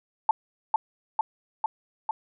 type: tone with echo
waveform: sine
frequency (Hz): 880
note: A5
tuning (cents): 0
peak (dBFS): -15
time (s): 0.29-0.31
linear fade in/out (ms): 2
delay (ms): 450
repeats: 4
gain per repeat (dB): -2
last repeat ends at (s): 2.11
effects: none